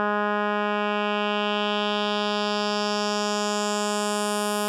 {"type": "tone with low-pass filter sweep", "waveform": "10% pulse", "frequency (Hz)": 207.7, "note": "G#3", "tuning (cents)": 0, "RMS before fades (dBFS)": -25, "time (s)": [0, 4.68], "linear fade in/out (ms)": 0, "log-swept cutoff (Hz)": [1600, 11000], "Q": 2.4, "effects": []}